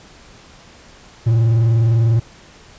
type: tone with vibrato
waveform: triangle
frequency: 114.5 Hz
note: A#2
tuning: 31 cents flat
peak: -9 dBFS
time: 1.26-2.2 s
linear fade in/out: 10 ms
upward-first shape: triangle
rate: 20 Hz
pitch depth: 99 cents each way
effects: pink hiss -44 dBFS RMS until 2.78 s + resampled to 16000 Hz